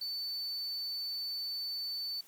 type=tone; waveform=triangle; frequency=4510 Hz; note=C#8; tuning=29 cents sharp; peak=-34 dBFS; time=0.01-2.21 s; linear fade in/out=5 ms; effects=white hiss -60 dBFS RMS until 2.27 s